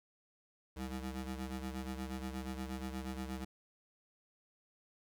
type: ring-modulated tone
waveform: 25% pulse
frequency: 130.81 Hz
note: C3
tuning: in tune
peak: -33 dBFS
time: 0.76-3.45 s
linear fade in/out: 10 ms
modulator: 61.2 Hz
effects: none